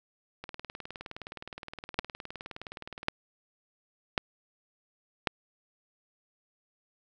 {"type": "two click trains", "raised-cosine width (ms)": 0.3, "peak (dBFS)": [-24, -9], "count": [51, 4], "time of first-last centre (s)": [[0.44, 3.031], [1.99, 5.272]], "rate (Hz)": [19.3, 0.914], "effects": []}